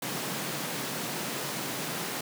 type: high-pass noise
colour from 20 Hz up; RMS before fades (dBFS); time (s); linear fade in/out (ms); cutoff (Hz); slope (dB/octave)
pink; -34; 0.02-2.21; 5; 130; 48
effects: none